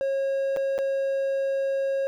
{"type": "tone with dropouts", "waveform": "triangle", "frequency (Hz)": 544, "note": "C#5", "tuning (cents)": -33, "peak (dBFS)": -21, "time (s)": [0.01, 2.07], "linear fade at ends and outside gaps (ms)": 0, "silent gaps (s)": [[0.563, 0.57], [0.78, 0.788]], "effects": []}